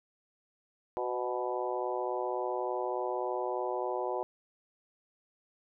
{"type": "harmonic tone with a mistuned harmonic", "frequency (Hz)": 123.47, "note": "B2", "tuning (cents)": 0, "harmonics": [3, 4, 5, 6, 7, 8], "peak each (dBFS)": [-36, -37, -38, -39, -39, -40], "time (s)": [0.97, 4.23], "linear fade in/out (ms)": 0, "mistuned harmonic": 4, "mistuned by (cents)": 28, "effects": []}